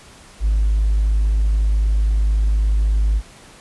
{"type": "tone with hard clipping", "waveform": "sine", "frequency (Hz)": 51.91, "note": "G#1", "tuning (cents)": 0, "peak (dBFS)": -14, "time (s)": [0.4, 3.22], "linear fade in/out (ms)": 50, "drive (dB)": 1, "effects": ["pink hiss -44 dBFS RMS until 3.6 s", "resampled to 24000 Hz"]}